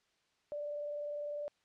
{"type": "tone with vibrato", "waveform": "sine", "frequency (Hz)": 587.3, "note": "D5", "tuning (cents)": 0, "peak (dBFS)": -37, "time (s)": [0.52, 1.48], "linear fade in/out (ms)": 0, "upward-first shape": "triangle", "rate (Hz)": 20, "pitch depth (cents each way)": 27, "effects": ["white hiss -75 dBFS RMS until 1.64 s", "low-pass 5000 Hz 12 dB/octave"]}